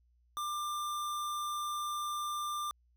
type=tone; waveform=square; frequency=1191 Hz; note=D6; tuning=24 cents sharp; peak=-35 dBFS; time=0.37-2.71 s; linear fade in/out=0 ms; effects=added 60 Hz sine -66 dBFS peak until 2.96 s